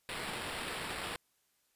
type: noise with sample-and-hold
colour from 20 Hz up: white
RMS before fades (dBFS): -40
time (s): 0.09-1.16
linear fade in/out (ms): 0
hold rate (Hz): 6300
effects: white hiss -75 dBFS RMS until 1.75 s + resampled to 32000 Hz